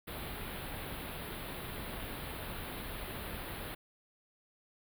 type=band-stop noise; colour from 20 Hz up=pink; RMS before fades=-42 dBFS; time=0.07-3.75 s; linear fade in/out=10 ms; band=4100 to 10000 Hz; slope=48 dB/octave; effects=none